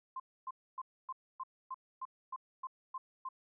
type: tone bursts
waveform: sine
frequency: 1046.5 Hz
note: C6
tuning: in tune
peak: -38 dBFS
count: 11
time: 0.16-3.289 s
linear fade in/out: 5 ms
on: 39 ms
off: 270 ms
effects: none